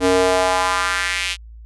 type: tone with high-pass filter sweep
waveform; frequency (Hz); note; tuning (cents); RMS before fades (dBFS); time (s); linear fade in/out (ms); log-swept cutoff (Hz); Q
square; 92.2; F#2; -6; -18; 0-1.37; 50; 340 to 2900; 2.3
effects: added 56 Hz sine -36 dBFS peak until 1.65 s + resampled to 24000 Hz